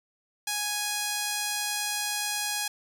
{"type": "tone", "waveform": "5% pulse", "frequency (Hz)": 830.6, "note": "G#5", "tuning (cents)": 0, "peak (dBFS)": -16, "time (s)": [0.47, 2.68], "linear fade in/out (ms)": 5, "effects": []}